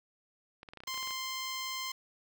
clicks, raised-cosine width 0.3 ms, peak -31 dBFS, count 12, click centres 0.631 / 0.688 / 0.735 / 0.773 / 0.804 / 0.836 / 0.877 / 0.943 / 0.977 / 1.029 / 1.074 / 1.108 s
10% pulse tone, 1046.5 Hz, C6, in tune, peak -27 dBFS, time 0.87-1.92 s, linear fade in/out 5 ms
effects none

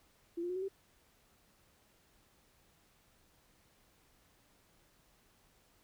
sine tone with pitch steps, 340 / 351.6 / 363.6 / 375.9 / 388.8 Hz, F4 / F4 / F#4 / F#4 / G4, -46 / +12 / -30 / +27 / -14 cents, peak -35 dBFS, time 0.37-0.685 s, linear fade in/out 10 ms, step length 63 ms, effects pink hiss -69 dBFS RMS until 5.83 s

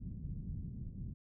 white low-pass noise, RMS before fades -43 dBFS, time 0-1.14 s, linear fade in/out 20 ms, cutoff 170 Hz, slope 24 dB/octave, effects none

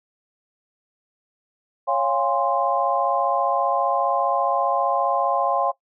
sine chord, Db major seventh, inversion none, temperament equal with one note detuned, 554.4 / 698.5 / 813.5 / 1046.5 Hz, Db5 / F5 / Ab5 / C6, 0 / 0 / -36 / 0 cents, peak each -24 dBFS, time 1.87-5.72 s, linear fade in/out 20 ms, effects noise-tail reverb RT60 0.1 s tail -18 dB re dry

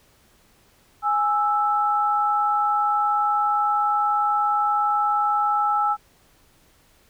sine tone pair together, 830.6 / 1318.5 Hz, G#5 / E6, 0 / 0 cents, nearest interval minor sixth, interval 800 cents, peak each -21 dBFS, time 1.02-5.97 s, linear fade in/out 50 ms, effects pink hiss -58 dBFS RMS until 7.09 s

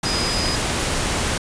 sine tone in noise, 4968 Hz, D#8, 3 cents flat, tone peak -24 dBFS, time 0.05-0.56 s, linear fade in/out 5 ms, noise pink, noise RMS -22 dBFS, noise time 0.03-1.38 s, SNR -5 dB, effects resampled to 22050 Hz

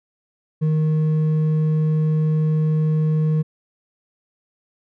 sine tone with hard clipping, 155.56 Hz, D#3, in tune, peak -17 dBFS, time 0.61-3.43 s, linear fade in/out 20 ms, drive 4 dB, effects none

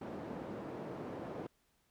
white band-pass noise, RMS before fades -44 dBFS, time 0.01-1.47 s, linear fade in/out 5 ms, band 140 to 490 Hz, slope 12 dB/octave, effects pink hiss -75 dBFS RMS until 1.9 s

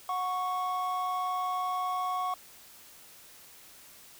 triangle tone pair together, 732.1 / 1108.7 Hz, F#5 / C#6, -19 / 0 cents, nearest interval perfect fifth, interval 719 cents, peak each -31 / -29 dBFS, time 0.09-2.34 s, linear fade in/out 2 ms, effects white hiss -53 dBFS RMS until 4.19 s

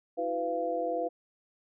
sine tone cluster, 324.8 / 366 / 500 / 688 Hz, E4 / F#4 / B4 / F5, -26 / -19 / +21 / -26 cents, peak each -37 / -40 / -32 / -32 dBFS, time 0.17-1.09 s, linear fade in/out 20 ms, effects none

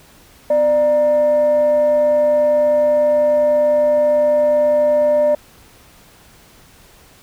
sine tone with frequency modulation, 595 Hz, D5, 22 cents sharp, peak -10 dBFS, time 0.5-5.35 s, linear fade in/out 5 ms, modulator 342 Hz, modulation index 0.27, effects tanh soft clip ceiling -7 dBFS + pink hiss -47 dBFS RMS until 7.22 s

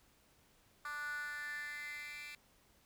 10% pulse tone with high-pass filter sweep, 293.9 Hz, D4, 1 cent sharp, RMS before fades -44 dBFS, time 0.85-2.35 s, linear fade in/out 2 ms, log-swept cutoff 1300 to 2500 Hz, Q 7.3, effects pink hiss -69 dBFS RMS until 2.85 s

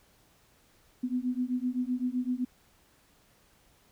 sine beating tone pair, 246.5 / 254.3 Hz, B3 / C4, -3 / -49 cents, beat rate 7.8 Hz, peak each -31 dBFS, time 1.03-2.45 s, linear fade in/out 10 ms, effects pink hiss -64 dBFS RMS until 3.91 s

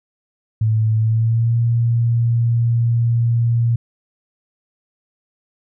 sine tone with pitch glide, 110 to 117.22 Hz, A2 to A#2, 0 to +10 cents, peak -13 dBFS, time 0.61-3.76 s, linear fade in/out 5 ms, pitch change +110 cents, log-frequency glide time 0.97-1.57 s, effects none

